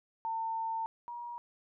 sine tone pair in turn, 900 / 953.5 Hz, A5 / A#5, +39 / +39 cents, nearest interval minor second, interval 100 cents, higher second, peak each -32 / -39 dBFS, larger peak first, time 0.25-0.86 / 1.08-1.38 s, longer first, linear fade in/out 0 ms, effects none

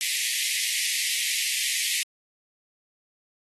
pink high-pass noise, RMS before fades -27 dBFS, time 0.01-2.03 s, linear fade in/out 0 ms, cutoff 1900 Hz, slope 96 dB/octave, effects AAC 32 kbps

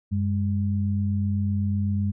sine tone pair together, 95.6 / 203.5 Hz, G2 / G#3, -43 / -35 cents, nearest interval octave + minor second, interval 1308 cents, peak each -23 / -26 dBFS, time 0.11-2.12 s, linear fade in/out 20 ms, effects none

